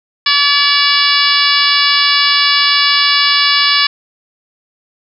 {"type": "harmonic tone", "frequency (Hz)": 573, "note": "D5", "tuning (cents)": -43, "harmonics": [2, 3, 4, 5, 6, 7, 8, 9], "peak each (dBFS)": [-17, -17, -17, -17, -17, -17, -17, -17], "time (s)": [0.26, 3.87], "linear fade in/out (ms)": 5, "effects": []}